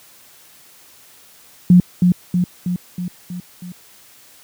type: tone with echo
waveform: sine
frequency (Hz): 178.6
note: F3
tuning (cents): +39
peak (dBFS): -5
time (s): 1.7-1.8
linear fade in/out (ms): 2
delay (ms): 320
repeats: 6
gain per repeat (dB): -4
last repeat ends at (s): 3.72
effects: white hiss -47 dBFS RMS until 4.43 s + high-pass 60 Hz 12 dB/octave